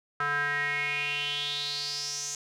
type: tone with band-pass filter sweep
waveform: square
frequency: 144.8 Hz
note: D3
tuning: 24 cents flat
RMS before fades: -31 dBFS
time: 0.2-2.35 s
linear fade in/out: 2 ms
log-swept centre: 1400 to 6600 Hz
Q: 6.3
effects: none